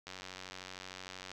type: click train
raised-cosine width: 0.2 ms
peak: -27 dBFS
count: 117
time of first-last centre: 0.07-1.316 s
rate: 93.1 Hz
effects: none